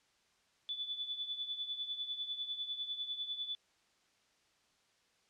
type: tone with tremolo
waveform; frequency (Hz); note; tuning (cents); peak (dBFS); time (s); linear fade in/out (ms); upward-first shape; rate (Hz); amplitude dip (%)
sine; 3471; A7; -24; -34; 0.69-3.55; 0; triangle; 10; 75
effects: white hiss -72 dBFS RMS until 5.29 s + low-pass 6000 Hz 12 dB/octave